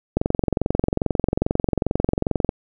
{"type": "click train", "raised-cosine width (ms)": 2, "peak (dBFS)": -5, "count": 53, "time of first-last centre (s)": [0.17, 2.491], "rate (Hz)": 22.4, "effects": []}